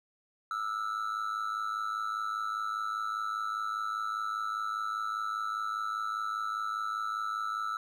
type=tone with amplitude modulation; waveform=triangle; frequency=1318.5 Hz; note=E6; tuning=in tune; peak=-26 dBFS; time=0.51-7.77 s; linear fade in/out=2 ms; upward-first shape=sine; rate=105 Hz; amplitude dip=80%; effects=none